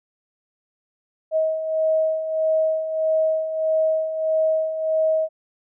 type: beating tone pair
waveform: sine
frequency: 633 / 634.6 Hz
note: D#5 / D#5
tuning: +30 / +34 cents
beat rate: 1.6 Hz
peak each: -26 / -19 dBFS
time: 1.31-5.29 s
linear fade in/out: 50 ms
effects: none